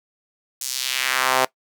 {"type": "tone with high-pass filter sweep", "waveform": "sawtooth", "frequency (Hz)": 130, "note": "C3", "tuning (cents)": -11, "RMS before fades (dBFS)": -22, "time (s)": [0.61, 1.45], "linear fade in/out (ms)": 5, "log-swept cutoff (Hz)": [7000, 650], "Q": 1.4, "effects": ["noise-tail reverb RT60 0.1 s tail -20 dB re dry"]}